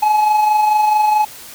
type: tone with amplitude modulation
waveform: triangle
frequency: 850 Hz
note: G#5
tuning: 40 cents sharp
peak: -7 dBFS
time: 0.02-1.25 s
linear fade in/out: 10 ms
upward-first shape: sine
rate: 24.6 Hz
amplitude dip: 40%
effects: white hiss -36 dBFS RMS until 1.54 s